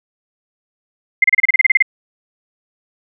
sine tone bursts, 2093 Hz, C7, in tune, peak -6 dBFS, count 12, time 1.22-1.825 s, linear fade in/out 5 ms, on 22 ms, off 31 ms, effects none

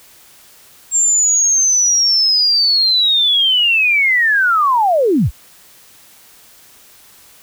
sine linear sweep, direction down, 7459 to 35.74 Hz, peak -10 dBFS, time 0.91-5.31 s, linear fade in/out 50 ms, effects white hiss -45 dBFS RMS until 7.42 s

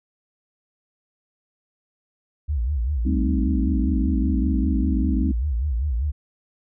sine tone with vibrato, 65.6 Hz, C2, 5 cents sharp, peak -20 dBFS, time 2.48-6.12 s, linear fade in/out 20 ms, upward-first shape sine, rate 5.1 Hz, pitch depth 260 cents each way
sine chord, A half-diminished seventh, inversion third, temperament equal, 196 / 220 / 261.6 / 311.1 Hz, G3 / A3 / C4 / Eb4, 0 / 0 / 0 / 0 cents, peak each -26 / -30 / -25 / -28 dBFS, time 3.05-5.32 s, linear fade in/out 10 ms
effects none

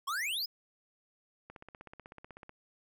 square exponential sweep, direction up, 1046.5 to 5274 Hz, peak -33 dBFS, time 0.07-0.46 s, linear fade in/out 10 ms
click train, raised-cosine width 0.5 ms, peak -33 dBFS, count 17, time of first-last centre 1.5-2.494 s, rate 16.1 Hz
effects none

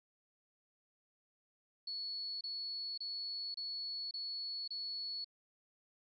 sine tone bursts, 4400 Hz, C#8, 14 cents flat, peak -39 dBFS, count 6, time 1.87-5.245 s, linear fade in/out 5 ms, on 540 ms, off 27 ms, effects none

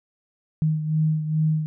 sine beating tone pair, 155.56 / 157.96 Hz, D#3 / D#3, 0 / +26 cents, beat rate 2.4 Hz, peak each -20 / -27 dBFS, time 0.62-1.66 s, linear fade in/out 0 ms, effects none

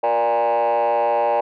sine tone with frequency modulation, 702 Hz, F5, 9 cents sharp, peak -13 dBFS, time 0.03-1.41 s, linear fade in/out 10 ms, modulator 114 Hz, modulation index 1.9, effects tanh soft clip ceiling -15 dBFS

